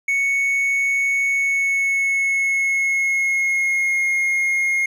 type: tone with pitch glide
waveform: triangle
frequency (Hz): 2217 to 2144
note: C#7 to C7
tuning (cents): 0 to +42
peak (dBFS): -15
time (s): 0.08-4.86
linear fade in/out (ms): 5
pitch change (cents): -58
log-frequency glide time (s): 1.28-4.07
effects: none